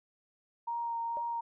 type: tone with vibrato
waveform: sine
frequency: 932.3 Hz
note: A#5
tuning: in tune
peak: -32 dBFS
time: 0.67-1.41 s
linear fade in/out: 10 ms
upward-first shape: sine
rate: 2.2 Hz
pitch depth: 13 cents each way
type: tone with exponential decay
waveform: sine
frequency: 593 Hz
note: D5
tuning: 17 cents sharp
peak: -36 dBFS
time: 1.17-1.25 s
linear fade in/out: 0 ms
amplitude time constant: 16 ms
effects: none